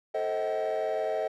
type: chord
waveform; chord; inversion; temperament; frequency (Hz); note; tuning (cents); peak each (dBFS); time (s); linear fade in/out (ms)
triangle; A diminished seventh; none; just; 440 / 528 / 633.6 / 760.3; A4 / C5 / Eb5 / Gb5; 0 / +16 / +31 / +47; -30 / -32 / -27 / -32; 0.14-1.28; 10
effects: tanh soft clip ceiling -21 dBFS